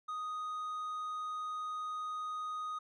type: tone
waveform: triangle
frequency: 1245 Hz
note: D#6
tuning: 1 cent sharp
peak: -35 dBFS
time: 0.08-2.79 s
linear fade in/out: 10 ms
effects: resampled to 22050 Hz